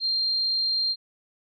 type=tone; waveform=sine; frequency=4186 Hz; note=C8; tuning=in tune; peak=-22 dBFS; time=0-0.96 s; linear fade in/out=50 ms; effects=none